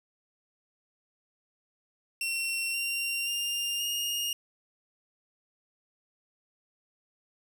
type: tone with pitch steps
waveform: sawtooth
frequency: 2723 / 2763 / 2803 / 2844 Hz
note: F7 / F7 / F7 / F7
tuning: -44 / -19 / +6 / +31 cents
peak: -26 dBFS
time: 2.21-4.33 s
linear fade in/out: 2 ms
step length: 530 ms
effects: none